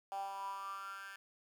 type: tone with high-pass filter sweep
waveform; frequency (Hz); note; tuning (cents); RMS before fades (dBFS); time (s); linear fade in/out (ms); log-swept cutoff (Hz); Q
10% pulse; 196; G3; 0; -44; 0.12-1.16; 0; 740 to 1700; 8.9
effects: none